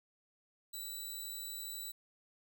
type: tone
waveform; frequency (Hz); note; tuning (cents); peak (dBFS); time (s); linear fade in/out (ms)
10% pulse; 3951; B7; 0; -34; 0.73-1.92; 10
effects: none